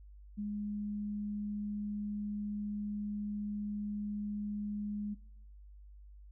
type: tone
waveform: sine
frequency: 207.3 Hz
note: G#3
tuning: 3 cents flat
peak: -35 dBFS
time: 0.37-5.15 s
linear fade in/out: 20 ms
effects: noise-tail reverb RT60 0.8 s tail -22 dB re dry + added 50 Hz sine -51 dBFS peak until 6.31 s